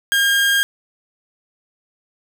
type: tone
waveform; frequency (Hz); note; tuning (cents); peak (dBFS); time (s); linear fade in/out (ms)
30% pulse; 1614; G#6; -50; -11; 0.12-0.63; 0
effects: 7-bit

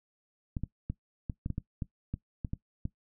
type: clicks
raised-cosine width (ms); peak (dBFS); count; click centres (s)
5; -21; 12; 0.568 / 0.636 / 0.9 / 1.298 / 1.461 / 1.503 / 1.581 / 1.822 / 2.14 / 2.448 / 2.534 / 2.854
effects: noise-tail reverb RT60 0.1 s tail -18 dB re dry

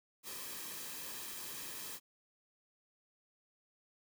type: noise with comb filter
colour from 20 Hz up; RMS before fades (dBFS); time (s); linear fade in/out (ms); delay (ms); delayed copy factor
white; -45; 0.23-2; 50; 1.4; -0.55
effects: none

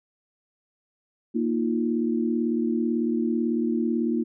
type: chord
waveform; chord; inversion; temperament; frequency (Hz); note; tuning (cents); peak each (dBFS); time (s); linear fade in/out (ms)
sine; Bb suspended fourth; none; equal; 233.1 / 311.1 / 349.2; Bb3 / Eb4 / F4; 0 / 0 / 0; -24 / -28 / -28; 1.34-4.24; 20
effects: none

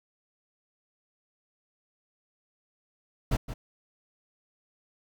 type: noise with echo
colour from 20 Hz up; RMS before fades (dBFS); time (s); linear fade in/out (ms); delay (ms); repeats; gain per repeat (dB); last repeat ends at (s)
brown; -24; 3.31-3.37; 10; 170; 1; -11; 3.54
effects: none

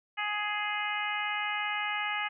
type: harmonic tone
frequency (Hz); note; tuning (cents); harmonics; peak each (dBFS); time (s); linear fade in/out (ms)
417.4; G#4; +9; 2 / 3 / 4 / 5 / 6 / 7; -36 / -37 / -37 / -35 / -38 / -39; 0.17-2.29; 20
effects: none

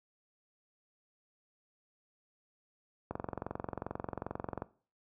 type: click train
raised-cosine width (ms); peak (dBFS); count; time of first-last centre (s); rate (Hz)
1; -22; 35; 3.11-4.621; 22.5
effects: noise-tail reverb RT60 0.4 s tail -18 dB re dry + high-pass 60 Hz 12 dB/octave

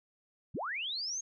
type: linear sweep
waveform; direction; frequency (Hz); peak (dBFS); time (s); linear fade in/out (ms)
sine; up; 65.7 to 6600; -34; 0.54-1.21; 10
effects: none

